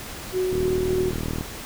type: tone with tremolo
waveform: sine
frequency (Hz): 370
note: F#4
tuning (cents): 0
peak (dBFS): -20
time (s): 0.32-1.13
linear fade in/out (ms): 50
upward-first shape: sine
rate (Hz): 3.4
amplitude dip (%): 25
type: click train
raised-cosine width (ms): 3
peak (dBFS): -15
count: 36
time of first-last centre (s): 0.53-1.409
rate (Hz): 39.8
effects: pink hiss -36 dBFS RMS until 1.65 s